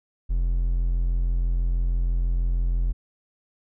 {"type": "tone", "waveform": "triangle", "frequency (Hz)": 43.09, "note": "F1", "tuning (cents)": -22, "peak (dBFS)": -18, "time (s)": [0.29, 2.93], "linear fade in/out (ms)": 20, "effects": []}